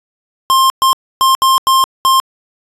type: tone bursts at uneven times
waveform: square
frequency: 1059 Hz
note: C6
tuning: 21 cents sharp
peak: -8 dBFS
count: 6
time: 0.5-0.7 / 0.82-0.93 / 1.21-1.35 / 1.42-1.58 / 1.67-1.84 / 2.05-2.2 s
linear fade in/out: 0 ms
effects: resampled to 32000 Hz